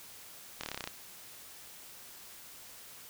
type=slowing click train; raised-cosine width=0.2 ms; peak=-19 dBFS; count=10; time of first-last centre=0.61-0.875 s; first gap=25 ms; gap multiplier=1.04; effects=white hiss -51 dBFS RMS until 3.09 s